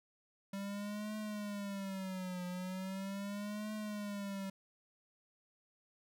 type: tone with vibrato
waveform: square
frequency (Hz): 196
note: G3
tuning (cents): 0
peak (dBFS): -40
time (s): 0.53-4.5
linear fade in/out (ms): 5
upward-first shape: triangle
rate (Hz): 0.39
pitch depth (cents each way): 160
effects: none